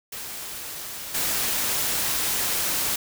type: noise with level steps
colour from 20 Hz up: white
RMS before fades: -35 / -25 dBFS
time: 0.12-2.96 s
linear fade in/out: 5 ms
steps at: 1.14 s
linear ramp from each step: 10 ms
effects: none